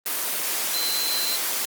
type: tone in noise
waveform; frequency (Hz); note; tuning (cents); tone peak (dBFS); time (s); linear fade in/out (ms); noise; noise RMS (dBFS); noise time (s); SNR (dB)
sine; 4078; C8; -45; -26; 0.74-1.36; 0; white; -26; 0.06-1.65; -3
effects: high-pass 300 Hz 12 dB/octave + Opus 24 kbps